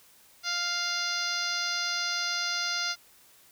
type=harmonic tone with a mistuned harmonic; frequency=699 Hz; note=F5; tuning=1 cent sharp; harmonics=1 / 2 / 3 / 4 / 5 / 6 / 7 / 8 / 9; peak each=-43 / -33 / -37 / -40 / -38 / -36 / -33 / -40 / -41 dBFS; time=0.43-2.96 s; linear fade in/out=50 ms; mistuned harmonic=8; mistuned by=+19 cents; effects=white hiss -58 dBFS RMS until 3.51 s